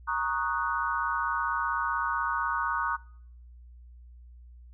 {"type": "chord", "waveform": "sine", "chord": "D# minor seventh", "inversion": "second", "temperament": "equal", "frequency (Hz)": [932.3, 1108.7, 1244.5, 1480], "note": ["A#5", "C#6", "D#6", "F#6"], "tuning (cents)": [0, 0, 0, 0], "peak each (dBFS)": -32, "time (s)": [0.07, 2.97], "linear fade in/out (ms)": 20, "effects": ["noise-tail reverb RT60 0.7 s tail -25 dB re dry", "added 60 Hz sine -47 dBFS peak until 4.73 s"]}